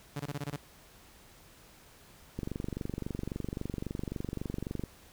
sawtooth tone bursts, 143.8 Hz, D3, 36 cents flat, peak -30 dBFS, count 7, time 0.16-0.564 s, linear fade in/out 5 ms, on 38 ms, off 23 ms
click train, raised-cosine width 3 ms, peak -22 dBFS, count 59, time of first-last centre 2.39-4.837 s, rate 23.7 Hz
effects pink hiss -57 dBFS RMS until 5.12 s

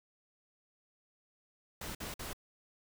pink noise bursts, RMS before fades -42 dBFS, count 3, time 1.81-2.332 s, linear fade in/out 5 ms, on 140 ms, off 51 ms, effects none

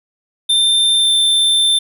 square tone with pitch glide, 3582 to 3561 Hz, A7 to A7, +30 to +20 cents, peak -11 dBFS, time 0.49-1.79 s, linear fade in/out 10 ms, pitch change -10 cents, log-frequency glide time 0.96-1.12 s, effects none

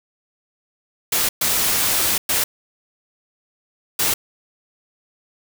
white noise bursts at uneven times, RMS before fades -19 dBFS, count 4, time 1.12-1.29 / 1.41-2.18 / 2.29-2.44 / 3.99-4.14 s, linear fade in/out 5 ms, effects none

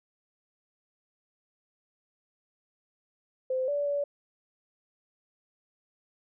sine tone with pitch steps, 517 / 577 / 573 Hz, C5 / D5 / D5, -21 / -31 / -43 cents, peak -26 dBFS, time 3.5-4.04 s, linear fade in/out 5 ms, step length 180 ms, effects none

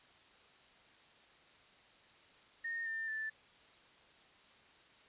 sine tone with pitch steps, 1841 / 1800 / 1759.9 Hz, A#6 / A6 / A6, -22 / +39 / 0 cents, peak -37 dBFS, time 2.64-3.3 s, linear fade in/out 10 ms, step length 220 ms, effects white hiss -63 dBFS RMS until 5.08 s + resampled to 8000 Hz

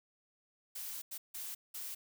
blue noise bursts at uneven times, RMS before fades -43 dBFS, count 4, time 0.75-1.02 / 1.11-1.18 / 1.34-1.55 / 1.74-1.95 s, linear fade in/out 10 ms, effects none

